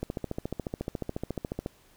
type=click train; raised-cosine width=2 ms; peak=-18 dBFS; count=24; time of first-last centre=0.03-1.661 s; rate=14.1 Hz; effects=pink hiss -61 dBFS RMS until 1.96 s